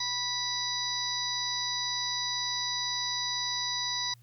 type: harmonic tone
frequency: 982 Hz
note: B5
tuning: 10 cents flat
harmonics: 1 / 2 / 4 / 5 / 6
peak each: -38 / -39 / -33 / -34 / -39 dBFS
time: 0-4.14 s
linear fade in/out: 5 ms
effects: added 119 Hz sine -54 dBFS peak until 4.22 s + white hiss -68 dBFS RMS until 4.22 s